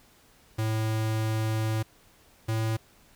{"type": "tone pair in turn", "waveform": "square", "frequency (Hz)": [110, 111.21], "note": ["A2", "A2"], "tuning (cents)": [0, 19], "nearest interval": "unison", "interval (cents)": 19, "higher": "second", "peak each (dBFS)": [-26, -26], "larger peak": "neither", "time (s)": [[0.58, 1.83], [2.48, 2.77]], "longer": "first", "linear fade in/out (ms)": 10, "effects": ["pink hiss -59 dBFS RMS until 3.15 s"]}